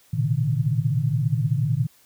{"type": "tone cluster", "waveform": "sine", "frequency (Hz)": [113.5, 124.2, 140.8, 155.8], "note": ["A#2", "B2", "C#3", "D#3"], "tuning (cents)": [-46, 10, 27, 3], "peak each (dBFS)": -25, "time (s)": [0.13, 1.87], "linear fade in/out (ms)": 10, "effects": ["white hiss -57 dBFS RMS until 2.05 s"]}